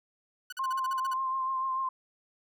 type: tone bursts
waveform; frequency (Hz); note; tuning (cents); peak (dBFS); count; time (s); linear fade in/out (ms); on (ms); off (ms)
sawtooth; 1484; F#6; +5; -34; 10; 0.5-1.137; 5; 25; 43
type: tone with vibrato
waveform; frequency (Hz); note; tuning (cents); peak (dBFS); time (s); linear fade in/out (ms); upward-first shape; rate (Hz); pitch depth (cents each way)
sine; 1053; C6; +11; -28; 0.59-1.89; 5; triangle; 6.8; 31
effects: none